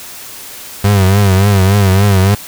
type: tone with vibrato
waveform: 35% pulse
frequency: 98 Hz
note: G2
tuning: in tune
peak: -5 dBFS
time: 0.84-2.35 s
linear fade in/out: 5 ms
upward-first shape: triangle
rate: 3.5 Hz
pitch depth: 99 cents each way
effects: white hiss -30 dBFS RMS until 2.47 s